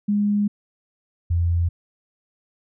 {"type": "tone pair in turn", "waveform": "sine", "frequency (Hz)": [205.8, 85.48], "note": ["G#3", "F2"], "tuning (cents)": [-16, -37], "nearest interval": "octave + minor third", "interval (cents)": 1521, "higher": "first", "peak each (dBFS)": -17, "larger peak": "neither", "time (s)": [[0.08, 0.48], [1.3, 1.69]], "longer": "first", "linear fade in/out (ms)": 10, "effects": []}